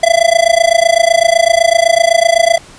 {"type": "tone with amplitude modulation", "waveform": "square", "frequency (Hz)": 672, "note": "E5", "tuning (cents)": 33, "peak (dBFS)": -4, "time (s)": [0.03, 2.58], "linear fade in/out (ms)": 5, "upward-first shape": "sine", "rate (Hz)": 27.9, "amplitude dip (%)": 95, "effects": ["pink hiss -38 dBFS RMS until 2.78 s", "resampled to 22050 Hz"]}